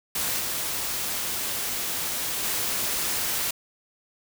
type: noise with level steps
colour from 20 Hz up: white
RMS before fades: -27 / -29 / -27 dBFS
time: 0.15-3.51 s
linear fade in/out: 5 ms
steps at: 0.4 / 2.43 s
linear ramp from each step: 2 ms
effects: none